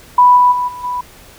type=tone with level steps; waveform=sine; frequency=987.8 Hz; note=B5; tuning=in tune; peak=-4 / -6 / -14 / -26 / -17 dBFS; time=0.18-1.01 s; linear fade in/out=5 ms; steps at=0.36 / 0.51 / 0.67 / 0.83 s; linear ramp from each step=20 ms; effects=pink hiss -41 dBFS RMS until 1.38 s